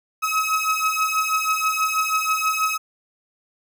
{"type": "beating tone pair", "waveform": "30% pulse", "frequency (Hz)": [1276, 1282.2], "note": ["D#6", "E6"], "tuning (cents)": [43, -48], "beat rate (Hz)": 6.2, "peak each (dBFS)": -20, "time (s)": [0.22, 2.78], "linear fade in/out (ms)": 20, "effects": []}